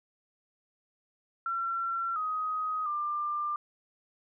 sine tone with pitch steps, 1358 / 1256 / 1192 Hz, F6 / D#6 / D6, -49 / +16 / +25 cents, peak -29 dBFS, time 1.46-3.56 s, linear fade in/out 2 ms, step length 700 ms, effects none

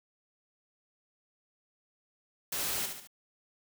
white noise with echo, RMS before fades -34 dBFS, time 2.52-2.86 s, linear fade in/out 5 ms, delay 71 ms, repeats 3, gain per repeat -6 dB, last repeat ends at 3.073 s, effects none

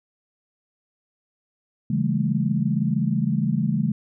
sine chord, A dominant seventh, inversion first, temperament equal with one note detuned, 138.59 / 164.81 / 200.5 / 220 Hz, C#3 / E3 / G3 / A3, 0 / 0 / +39 / 0 cents, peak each -25 dBFS, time 1.9-3.92 s, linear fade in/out 5 ms, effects none

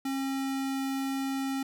square tone, 269.9 Hz, C#4, 46 cents flat, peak -30 dBFS, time 0.05-1.63 s, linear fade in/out 5 ms, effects none

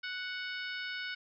harmonic tone, 740 Hz, F#5, in tune, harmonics 2 / 3 / 4 / 5 / 6 / 7, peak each -39 / -43 / -45 / -47 / -49 / -50 dBFS, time 0.03-1.15 s, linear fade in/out 10 ms, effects none

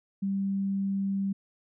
sine tone, 196 Hz, G3, in tune, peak -26 dBFS, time 0.22-1.33 s, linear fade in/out 10 ms, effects none

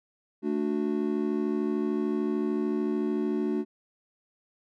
triangle chord, D major, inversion second, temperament just, 220.2 / 293.7 / 367.1 Hz, A3 / D4 / F#4, +2 / 0 / -14 cents, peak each -28 dBFS, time 0.42-3.65 s, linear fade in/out 50 ms, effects none

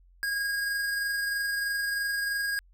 square tone with amplitude modulation, 1634 Hz, G#6, 29 cents flat, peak -27 dBFS, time 0.23-2.59 s, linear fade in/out 0 ms, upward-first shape sine, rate 23.1 Hz, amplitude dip 25%, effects added 44 Hz sine -55 dBFS peak until 2.73 s

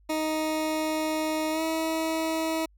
20% pulse tone with pitch glide, 312.5 to 321.5 Hz, D#4 to E4, +8 to -43 cents, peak -21 dBFS, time 0.09-2.66 s, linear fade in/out 10 ms, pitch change +49 cents, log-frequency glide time 1.51-1.62 s, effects added 50 Hz sine -56 dBFS peak until 2.77 s

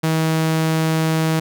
sawtooth tone, 160 Hz, D#3, 49 cents sharp, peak -12 dBFS, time 0.03-1.4 s, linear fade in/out 10 ms, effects none

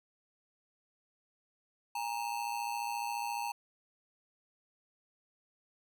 square ring-modulated tone, 880 Hz, A5, in tune, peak -32 dBFS, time 1.95-3.52 s, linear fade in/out 5 ms, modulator 57.2 Hz, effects none

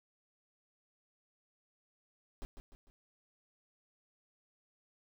brown noise with echo, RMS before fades -41 dBFS, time 2.42-2.45 s, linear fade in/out 0 ms, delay 150 ms, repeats 3, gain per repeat -7 dB, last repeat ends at 2.9 s, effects none

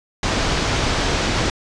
pink low-pass noise, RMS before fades -20 dBFS, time 0.23-1.5 s, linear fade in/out 2 ms, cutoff 6300 Hz, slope 24 dB/octave, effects resampled to 22050 Hz

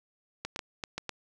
clicks, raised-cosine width 0.2 ms, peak -17 dBFS, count 6, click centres 0.45 / 0.561 / 0.592 / 0.838 / 0.98 / 1.093 s, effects none

